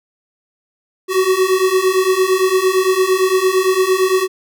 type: beating tone pair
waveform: square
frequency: 370 / 378.8 Hz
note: F#4 / F#4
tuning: 0 / +41 cents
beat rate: 8.8 Hz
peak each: -17 / -15 dBFS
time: 1.08-4.28 s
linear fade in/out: 50 ms
effects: none